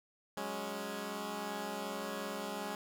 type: chord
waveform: 10% pulse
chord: F# suspended second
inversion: none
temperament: equal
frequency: 185 / 207.7 / 277.2 Hz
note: F#3 / G#3 / C#4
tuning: 0 / 0 / 0 cents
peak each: -37 / -32 / -36 dBFS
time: 0.37-2.75 s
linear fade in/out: 2 ms
effects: none